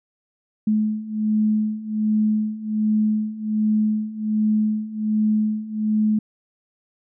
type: beating tone pair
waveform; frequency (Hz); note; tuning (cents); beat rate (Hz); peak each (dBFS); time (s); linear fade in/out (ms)
sine; 213.7 / 215; G#3 / A3; +50 / -40; 1.3; -23 / -20; 0.67-6.19; 5
effects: none